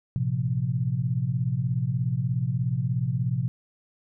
sine tone cluster, 112.2 / 128.9 / 172 Hz, A2 / C3 / F3, +34 / -26 / -26 cents, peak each -29 / -25 / -31 dBFS, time 0.16-3.48 s, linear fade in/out 0 ms, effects none

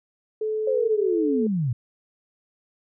sine tone, 433 Hz, A4, 28 cents flat, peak -23 dBFS, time 0.41-1.47 s, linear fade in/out 5 ms
sine linear sweep, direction down, 537 to 111 Hz, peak -21 dBFS, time 0.67-1.73 s, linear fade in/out 5 ms
effects none

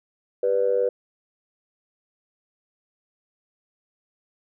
sine tone with amplitude modulation, 492.4 Hz, B4, 5 cents flat, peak -14 dBFS, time 0.43-0.89 s, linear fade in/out 5 ms, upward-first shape sine, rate 98.9 Hz, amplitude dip 90%, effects tanh soft clip ceiling -10 dBFS

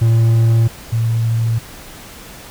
triangle / sine tone pair in turn, 114.2 / 114.2 Hz, A#2 / A#2, -35 / -35 cents, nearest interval unison, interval 0 cents, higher neither, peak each -7 / -13 dBFS, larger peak first, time 0.01-0.68 / 0.92-1.59 s, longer neither, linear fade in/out 10 ms, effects pink hiss -36 dBFS RMS until 2.5 s

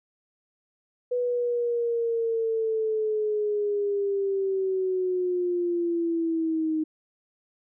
sine linear sweep, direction down, 493.9 to 311.1 Hz, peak -23 dBFS, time 1.11-6.84 s, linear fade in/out 10 ms, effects none

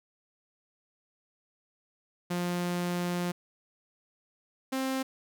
sawtooth tone pair in turn, 176.3 / 264.2 Hz, F3 / C4, +17 / +17 cents, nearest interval perfect fifth, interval 700 cents, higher second, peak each -25 dBFS, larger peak neither, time 2.3-3.32 / 4.72-5.03 s, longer first, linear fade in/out 10 ms, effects none

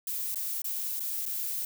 violet noise with dropouts, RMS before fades -33 dBFS, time 0.07-1.65 s, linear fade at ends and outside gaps 2 ms, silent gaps 0.345-0.357 / 0.619-0.643 / 0.996-1.003 / 1.255-1.262 s, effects none

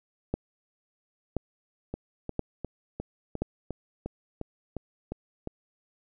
two click trains, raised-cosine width 2 ms, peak -14 / -20 dBFS, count 4 / 11, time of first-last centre 0.34-3.42 / 1.94-5.474 s, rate 0.974 / 2.83 Hz, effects none

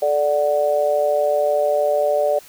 sine tone with amplitude modulation, 587.3 Hz, D5, in tune, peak -11 dBFS, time 0.02-2.39 s, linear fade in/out 5 ms, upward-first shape sine, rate 153 Hz, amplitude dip 90%, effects white hiss -45 dBFS RMS until 2.48 s

